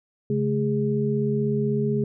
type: tone cluster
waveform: sine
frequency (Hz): 137.7 / 213.8 / 411.4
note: C#3 / A3 / G#4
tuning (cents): -11 / -49 / -16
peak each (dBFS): -25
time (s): 0.3-2.04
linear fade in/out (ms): 2
effects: none